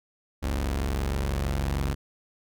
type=tone pair together; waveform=sawtooth; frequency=46.29 / 69.3 Hz; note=F#1 / C#2; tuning=+2 / 0 cents; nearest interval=perfect fifth; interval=698 cents; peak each=-26 / -23 dBFS; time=0.42-1.95 s; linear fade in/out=20 ms; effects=none